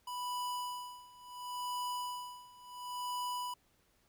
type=tone with tremolo; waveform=square; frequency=987.8 Hz; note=B5; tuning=in tune; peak=-36 dBFS; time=0.07-3.54 s; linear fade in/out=5 ms; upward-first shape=sine; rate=0.71 Hz; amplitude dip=90%; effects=pink hiss -72 dBFS RMS until 4.08 s